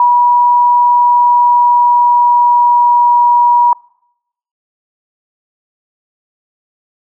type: tone with pitch glide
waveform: sine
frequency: 969 to 962.3 Hz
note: B5 to B5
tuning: -33 to -45 cents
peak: -5 dBFS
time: 0-3.73 s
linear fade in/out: 2 ms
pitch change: -12 cents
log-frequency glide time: 0.78-3.22 s
effects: noise-tail reverb RT60 0.8 s tail -25 dB re dry